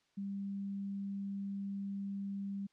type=tone; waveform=sine; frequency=198.1 Hz; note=G3; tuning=18 cents sharp; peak=-37 dBFS; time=0.17-2.67 s; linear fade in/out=10 ms; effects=white hiss -75 dBFS RMS until 2.72 s + low-pass 5000 Hz 12 dB/octave